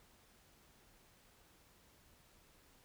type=silence; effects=pink hiss -67 dBFS RMS until 2.84 s